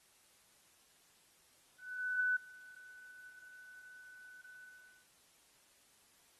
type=tone with ADSR envelope; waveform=sine; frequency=1497 Hz; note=F#6; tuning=20 cents sharp; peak=-29 dBFS; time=1.78-5.07 s; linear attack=580 ms; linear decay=10 ms; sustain=-24 dB; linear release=440 ms; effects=white hiss -68 dBFS RMS until 6.39 s + AAC 32 kbps